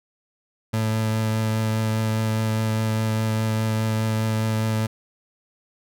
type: tone with vibrato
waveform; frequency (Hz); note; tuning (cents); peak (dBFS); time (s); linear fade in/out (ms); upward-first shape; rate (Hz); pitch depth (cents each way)
30% pulse; 110; A2; 0; -18; 0.73-4.87; 10; triangle; 4.9; 13
effects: none